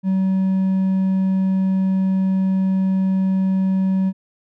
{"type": "tone with hard clipping", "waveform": "triangle", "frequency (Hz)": 190, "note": "F#3", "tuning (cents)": 46, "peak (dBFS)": -16, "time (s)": [0.03, 4.13], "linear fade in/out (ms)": 50, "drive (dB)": 5, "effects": []}